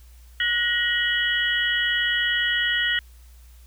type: tone cluster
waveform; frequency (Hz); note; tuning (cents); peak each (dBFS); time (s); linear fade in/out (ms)
sine; 1458 / 1895 / 2953 / 3276; F#6 / A#6 / F#7 / G#7; -26 / +28 / -4 / -24; -29 / -22 / -26 / -30; 0.4-2.99; 2
effects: added 60 Hz sine -45 dBFS peak until 3.66 s + white hiss -58 dBFS RMS until 3.66 s